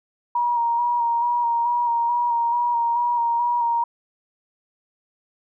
sine tone with vibrato, 948 Hz, A#5, 29 cents sharp, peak -18 dBFS, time 0.35-3.84 s, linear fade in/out 5 ms, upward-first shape square, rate 2.3 Hz, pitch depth 21 cents each way, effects none

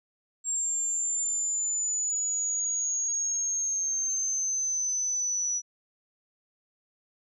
sine exponential sweep, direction down, 7459 to 5880 Hz, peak -26 dBFS, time 0.44-5.62 s, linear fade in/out 50 ms, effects none

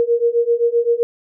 sine beating tone pair, 466.2 / 473.9 Hz, A#4 / A#4, 0 / +28 cents, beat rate 7.7 Hz, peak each -17 / -16 dBFS, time 0-1.03 s, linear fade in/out 0 ms, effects none

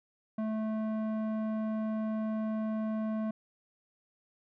square tone with low-pass filter, 218.1 Hz, A3, 15 cents flat, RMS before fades -33 dBFS, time 0.38-3.31 s, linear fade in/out 5 ms, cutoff 950 Hz, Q 0.85, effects none

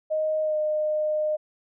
sine tone with pitch glide, 622.3 to 611.6 Hz, D#5 to D#5, 0 to -30 cents, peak -22 dBFS, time 0.1-1.37 s, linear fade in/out 20 ms, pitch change -30 cents, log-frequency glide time 0.42-0.57 s, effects none

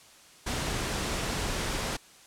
pink noise, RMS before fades -31 dBFS, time 0.46-1.97 s, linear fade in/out 10 ms, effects white hiss -54 dBFS RMS until 2.26 s + low-pass 9000 Hz 12 dB/octave

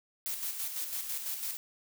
blue noise with tremolo, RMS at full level -35 dBFS, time 0.26-1.57 s, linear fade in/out 0 ms, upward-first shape square, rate 6 Hz, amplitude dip 45%, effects none

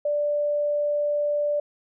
sine tone, 587.3 Hz, D5, in tune, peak -21 dBFS, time 0.05-1.6 s, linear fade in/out 5 ms, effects none

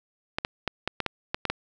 clicks, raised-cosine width 0.3 ms, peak -10 dBFS, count 9, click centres 0.385 / 0.449 / 0.677 / 0.876 / 1.003 / 1.063 / 1.345 / 1.453 / 1.5 s, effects none

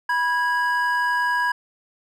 triangle tone pair together, 980 / 1648.2 Hz, B5 / G#6, -14 / -14 cents, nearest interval major sixth, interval 900 cents, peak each -20 dBFS, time 0.09-1.52 s, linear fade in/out 5 ms, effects none

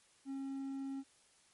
triangle tone, 271.5 Hz, C#4, 36 cents flat, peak -37 dBFS, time 0.25-1.04 s, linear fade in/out 50 ms, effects white hiss -68 dBFS RMS until 1.53 s + MP3 48 kbps

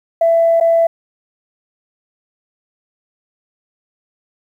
sine tone with dropouts, 666 Hz, E5, 18 cents sharp, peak -8 dBFS, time 0.21-0.87 s, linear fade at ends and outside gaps 5 ms, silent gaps 0.601-0.609 s, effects tanh soft clip ceiling -4 dBFS + 8-bit

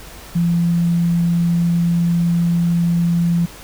sine tone, 170.8 Hz, F3, 38 cents flat, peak -13 dBFS, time 0.35-3.46 s, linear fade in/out 10 ms, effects added 50 Hz sine -41 dBFS peak until 3.63 s + pink hiss -38 dBFS RMS until 3.63 s

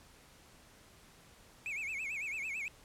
triangle tone with vibrato, 2387 Hz, D7, 28 cents sharp, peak -35 dBFS, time 1.66-2.68 s, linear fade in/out 0 ms, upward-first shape sine, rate 9 Hz, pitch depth 180 cents each way, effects pink hiss -60 dBFS RMS until 2.84 s + low-pass 12000 Hz 12 dB/octave

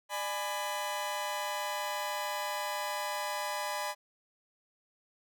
sawtooth chord, G# diminished, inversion second, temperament just, 598 / 830.6 / 996.7 Hz, D5 / G#5 / B5, +31 / 0 / +16 cents, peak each -35 / -34 / -33 dBFS, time 0.09-3.95 s, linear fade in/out 50 ms, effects none

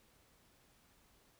silence, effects pink hiss -69 dBFS RMS until 1.39 s

